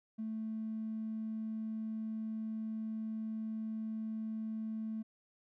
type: tone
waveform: triangle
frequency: 220 Hz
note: A3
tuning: in tune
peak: -33 dBFS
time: 0.18-5.03 s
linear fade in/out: 20 ms
effects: tanh soft clip ceiling -34 dBFS